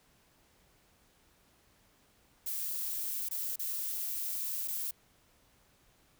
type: noise with dropouts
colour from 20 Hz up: violet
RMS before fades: -36 dBFS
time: 2.46-4.91 s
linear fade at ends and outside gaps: 5 ms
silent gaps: 3.288-3.31 / 3.559-3.593 / 4.677-4.681 s
effects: pink hiss -67 dBFS RMS until 6.19 s